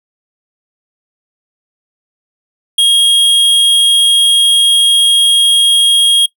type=tone; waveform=square; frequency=3263 Hz; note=G#7; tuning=31 cents flat; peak=-7 dBFS; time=2.78-6.26 s; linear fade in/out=5 ms; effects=noise-tail reverb RT60 0.1 s tail -22 dB re dry